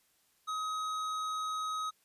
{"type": "tone with hard clipping", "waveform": "sine", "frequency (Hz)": 1266, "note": "D#6", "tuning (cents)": 30, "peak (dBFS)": -35, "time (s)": [0.47, 1.91], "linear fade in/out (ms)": 20, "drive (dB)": 11, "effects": ["white hiss -71 dBFS RMS until 2.04 s", "resampled to 32000 Hz"]}